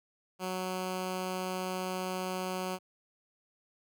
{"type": "tone", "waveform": "10% pulse", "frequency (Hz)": 185, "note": "F#3", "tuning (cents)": 0, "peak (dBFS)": -25, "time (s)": [0.39, 2.79], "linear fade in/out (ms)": 50, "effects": []}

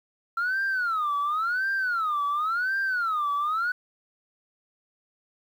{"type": "tone with vibrato", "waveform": "sine", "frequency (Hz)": 1349, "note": "E6", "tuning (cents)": 40, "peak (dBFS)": -22, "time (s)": [0.37, 3.72], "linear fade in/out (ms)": 5, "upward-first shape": "sine", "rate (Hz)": 0.93, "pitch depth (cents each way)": 280, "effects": ["tanh soft clip ceiling -21 dBFS", "9-bit"]}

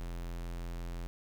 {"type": "tone", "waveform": "square", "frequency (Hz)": 42.86, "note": "F1", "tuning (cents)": -32, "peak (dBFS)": -38, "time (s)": [0, 1.07], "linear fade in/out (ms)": 0, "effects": []}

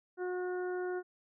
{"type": "harmonic tone", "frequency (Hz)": 362.7, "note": "F#4", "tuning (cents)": -34, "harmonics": [1, 2, 3, 4, 5], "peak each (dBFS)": [-34, -44, -52, -45, -57], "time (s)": [0.17, 1.03], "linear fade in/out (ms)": 50, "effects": []}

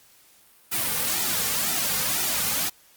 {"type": "noise with flanger", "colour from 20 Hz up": "white", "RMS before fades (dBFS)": -25, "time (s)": [0.71, 2.7], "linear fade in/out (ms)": 20, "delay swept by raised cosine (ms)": [1.8, 3.1], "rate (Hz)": 2, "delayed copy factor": -0.7, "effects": ["white hiss -56 dBFS RMS until 2.96 s", "Opus 48 kbps"]}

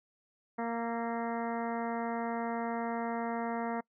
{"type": "harmonic tone with a mistuned harmonic", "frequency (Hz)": 232.3, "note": "A#3", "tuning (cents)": -6, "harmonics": [1, 2, 3, 4, 5, 6, 7, 8, 9], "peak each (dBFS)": [-36, -39, -38, -40, -46, -46, -51, -48, -52], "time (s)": [0.58, 3.81], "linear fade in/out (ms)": 10, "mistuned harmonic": 6, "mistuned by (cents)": -31, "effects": ["noise-tail reverb RT60 0.1 s tail -25 dB re dry"]}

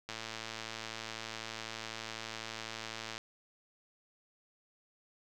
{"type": "click train", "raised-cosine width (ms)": 0.2, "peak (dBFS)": -23, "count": 347, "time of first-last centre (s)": [0.09, 3.179], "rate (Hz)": 112, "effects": []}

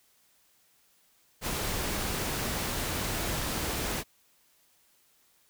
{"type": "noise", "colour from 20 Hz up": "pink", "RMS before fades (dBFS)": -32, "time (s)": [1.41, 4.04], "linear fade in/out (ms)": 50, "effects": ["white hiss -66 dBFS RMS until 5.49 s"]}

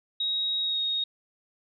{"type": "tone with pitch glide", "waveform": "sine", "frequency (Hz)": [3792, 3740], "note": ["A#7", "A#7"], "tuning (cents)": [29, 5], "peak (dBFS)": -25, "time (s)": [0.2, 1.04], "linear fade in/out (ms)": 5, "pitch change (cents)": -24, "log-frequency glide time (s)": [0.6, 0.81], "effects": []}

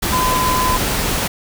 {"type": "tone in noise", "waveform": "sine", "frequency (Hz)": 1014, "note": "B5", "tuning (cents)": 45, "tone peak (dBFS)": -16, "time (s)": [0.12, 0.77], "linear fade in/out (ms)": 10, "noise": "pink", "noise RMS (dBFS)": -19, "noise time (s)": [0.02, 1.28], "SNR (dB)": 0, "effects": []}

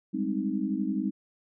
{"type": "chord", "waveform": "sine", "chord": "Ab major seventh", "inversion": "third", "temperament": "equal", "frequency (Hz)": [196, 207.7, 261.6, 311.1], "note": ["G3", "Ab3", "C4", "Eb4"], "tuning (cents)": [0, 0, 0, 0], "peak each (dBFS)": -32, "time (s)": [0.13, 1.11], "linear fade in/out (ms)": 20, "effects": []}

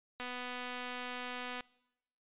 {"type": "click train", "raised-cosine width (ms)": 0.3, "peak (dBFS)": -26, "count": 350, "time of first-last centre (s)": [0.2, 1.607], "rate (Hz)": 248, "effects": ["noise-tail reverb RT60 0.9 s tail -24 dB re dry", "resampled to 8000 Hz"]}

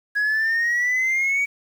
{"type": "exponential sweep", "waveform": "sine", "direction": "up", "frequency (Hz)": [1661.2, 2271], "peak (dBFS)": -16, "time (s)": [0.15, 1.46], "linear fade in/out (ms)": 20, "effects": ["tanh soft clip ceiling -17 dBFS", "8-bit"]}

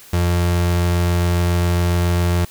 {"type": "tone", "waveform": "35% pulse", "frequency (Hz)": 87.31, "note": "F2", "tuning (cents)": 0, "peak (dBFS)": -13, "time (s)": [0.13, 2.45], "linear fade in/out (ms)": 5, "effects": ["white hiss -43 dBFS RMS until 2.5 s"]}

